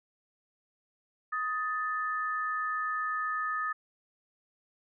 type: tone pair together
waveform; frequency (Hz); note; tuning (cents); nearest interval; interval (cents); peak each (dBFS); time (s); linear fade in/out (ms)
sine; 1254 / 1761.7; D#6 / A6; +13 / +2; tritone; 589; -31 / -34; 1.32-3.73; 10
effects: none